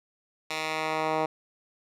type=tone with band-pass filter sweep; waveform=10% pulse; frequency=157.2 Hz; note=D#3; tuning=18 cents sharp; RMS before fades=-29 dBFS; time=0.5-1.26 s; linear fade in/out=5 ms; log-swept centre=3200 to 800 Hz; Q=0.82; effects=none